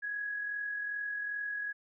sine tone with amplitude modulation, 1668 Hz, G#6, 7 cents sharp, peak -32 dBFS, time 0.02-1.73 s, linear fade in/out 20 ms, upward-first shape sine, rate 42.5 Hz, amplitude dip 40%, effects none

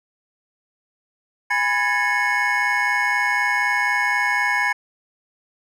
triangle tone cluster, 822 / 991 / 1670 / 1794 / 2188 Hz, G#5 / B5 / G#6 / A6 / C#7, -18 / +6 / +9 / +33 / -23 cents, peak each -25 / -23 / -21 / -24 / -21 dBFS, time 1.5-4.73 s, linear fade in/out 10 ms, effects none

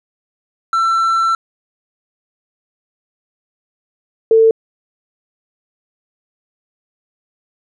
triangle / sine tone pair in turn, 1342 / 447.8 Hz, E6 / A4, +31 / +30 cents, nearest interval octave + perfect fifth, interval 1901 cents, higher first, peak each -10 / -6 dBFS, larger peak second, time 0.73-1.35 / 4.31-4.51 s, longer first, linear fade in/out 2 ms, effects resampled to 22050 Hz

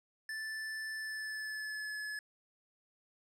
square tone with pitch glide, 1757 to 1711.9 Hz, A6 to A6, -3 to -48 cents, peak -39 dBFS, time 0.29-2.19 s, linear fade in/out 2 ms, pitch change -45 cents, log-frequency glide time 0.96-1.97 s, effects low-pass 10000 Hz 12 dB/octave

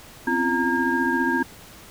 sine tone cluster, 257.3 / 272.1 / 340.8 / 926 / 1619 Hz, C4 / C#4 / F4 / A#5 / G#6, -29 / -32 / -42 / -12 / -45 cents, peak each -25 / -30 / -26 / -26 / -24 dBFS, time 0.27-1.43 s, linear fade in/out 5 ms, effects pink hiss -45 dBFS RMS until 1.9 s

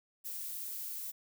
violet noise, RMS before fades -41 dBFS, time 0.24-1.12 s, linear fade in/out 20 ms, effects none

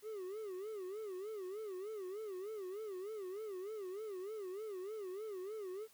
triangle tone with vibrato, 400.7 Hz, G4, 38 cents sharp, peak -40 dBFS, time 0.02-5.88 s, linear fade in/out 50 ms, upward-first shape sine, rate 3.3 Hz, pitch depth 170 cents each way, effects white hiss -66 dBFS RMS until 5.93 s

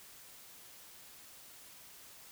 silence, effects white hiss -55 dBFS RMS until 2.31 s

